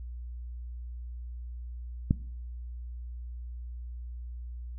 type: click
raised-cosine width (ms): 5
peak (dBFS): -10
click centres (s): 2.109
effects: noise-tail reverb RT60 0.6 s tail -20 dB re dry + added 60 Hz sine -37 dBFS peak until 4.78 s